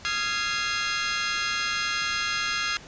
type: chord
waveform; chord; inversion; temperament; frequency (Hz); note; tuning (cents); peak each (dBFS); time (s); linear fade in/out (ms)
20% pulse; F minor seventh; third; equal with one note detuned; 1244.5 / 1375.3 / 1661.2 / 2093; Eb6 / F6 / Ab6 / C7; 0 / -27 / 0 / 0; -29 / -25 / -25 / -26; 0.05-2.77; 0
effects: pink hiss -46 dBFS RMS until 2.87 s + resampled to 16000 Hz